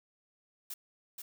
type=noise with echo; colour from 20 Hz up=blue; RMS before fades=-41 dBFS; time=0.7-0.74 s; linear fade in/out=5 ms; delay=480 ms; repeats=1; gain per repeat=-3 dB; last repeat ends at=1.22 s; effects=none